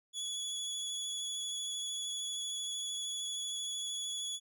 25% pulse tone with vibrato, 3392 Hz, G#7, 36 cents sharp, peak -32 dBFS, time 0.13-4.4 s, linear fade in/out 50 ms, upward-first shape triangle, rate 13 Hz, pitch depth 21 cents each way, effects none

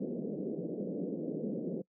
pink band-pass noise, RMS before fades -37 dBFS, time 0-1.82 s, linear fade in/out 10 ms, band 170 to 520 Hz, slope 48 dB/octave, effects noise-tail reverb RT60 0.1 s tail -24 dB re dry

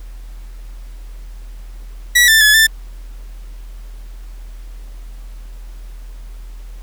sawtooth tone with pitch steps, 1940 / 1774 / 1709 / 1773 Hz, B6 / A6 / G#6 / A6, -31 / +14 / +49 / +13 cents, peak -4 dBFS, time 2.15-2.67 s, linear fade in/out 10 ms, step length 130 ms, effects added 41 Hz sine -29 dBFS peak until 6.82 s + pink hiss -49 dBFS RMS until 6.82 s

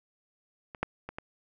clicks, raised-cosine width 0.5 ms, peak -27 / -13 / -23 / -22 dBFS, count 4, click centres 0.748 / 0.83 / 1.09 / 1.185 s, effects none

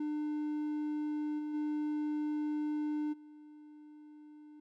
triangle tone with level steps, 300.4 Hz, D4, 39 cents sharp, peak -31 / -34 / -30 / -49 dBFS, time 0-4.6 s, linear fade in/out 5 ms, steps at 1.38 / 1.53 / 3.12 s, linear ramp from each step 20 ms, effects none

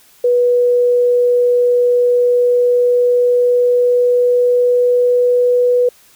sine tone with pitch glide, 488.6 to 491.7 Hz, B4 to B4, -19 to -8 cents, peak -9 dBFS, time 0.24-5.89 s, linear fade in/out 5 ms, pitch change +11 cents, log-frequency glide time 1.95-5.52 s, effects white hiss -48 dBFS RMS until 6.15 s

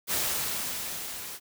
white noise with level ramp, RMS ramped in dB -27 to -40 dBFS, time 0.07-1.4 s, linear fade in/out 50 ms, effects none

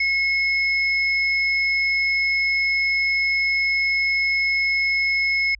sine tone pair together, 2176 / 5185 Hz, C#7 / E8, -33 / -29 cents, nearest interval octave + minor third, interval 1504 cents, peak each -18 / -29 dBFS, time 0-5.55 s, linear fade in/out 5 ms, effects added 50 Hz sine -44 dBFS peak until 5.59 s

